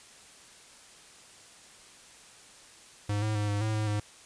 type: tone with pitch steps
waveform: square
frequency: 103.2 / 107.7 / 104.2 / 102.6 / 108.9 / 107.5 / 104.4 Hz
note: G#2 / A2 / G#2 / G#2 / A2 / A2 / G#2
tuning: -10 / -37 / +6 / -21 / -17 / -40 / +10 cents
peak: -28 dBFS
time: 3.09-4 s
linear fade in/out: 5 ms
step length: 130 ms
effects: white hiss -53 dBFS RMS until 4.25 s + resampled to 22050 Hz